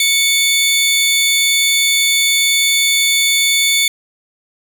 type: tone pair together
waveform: sawtooth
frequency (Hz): 2217 / 3519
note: C#7 / A7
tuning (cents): 0 / 0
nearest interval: minor sixth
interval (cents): 800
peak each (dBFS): -11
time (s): 0-3.88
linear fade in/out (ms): 2
effects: none